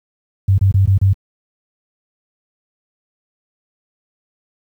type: tone with dropouts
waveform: sine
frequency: 96.9 Hz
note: G2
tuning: 20 cents flat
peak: -8 dBFS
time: 0.48-1.13 s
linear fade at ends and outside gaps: 5 ms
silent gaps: 0.58-0.611 / 0.714-0.741 / 0.856-0.874 / 0.978-1.014 s
effects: high-pass 60 Hz 12 dB/octave + 8-bit